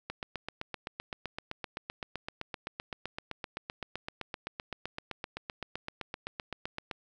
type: click train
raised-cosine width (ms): 0.3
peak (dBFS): -20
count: 54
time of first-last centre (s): 0.1-6.912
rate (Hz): 7.78
effects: none